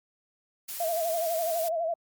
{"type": "noise", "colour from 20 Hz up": "blue", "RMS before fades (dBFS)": -36, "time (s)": [0.68, 1.69], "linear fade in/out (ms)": 10}
{"type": "tone with vibrato", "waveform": "sine", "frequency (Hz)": 663, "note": "E5", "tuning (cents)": 10, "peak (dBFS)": -26, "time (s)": [0.8, 1.94], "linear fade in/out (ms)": 5, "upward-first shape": "sine", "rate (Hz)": 12, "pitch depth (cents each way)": 77}
{"effects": ["Opus 48 kbps"]}